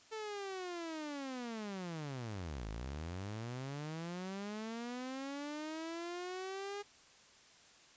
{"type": "linear two-way sweep", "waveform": "sawtooth", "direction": "down then up", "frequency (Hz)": [445, 50, 411.1], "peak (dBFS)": -37, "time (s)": [0.11, 6.83], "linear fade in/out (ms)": 20, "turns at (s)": 2.68, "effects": ["white hiss -62 dBFS RMS until 7.96 s", "resampled to 16000 Hz"]}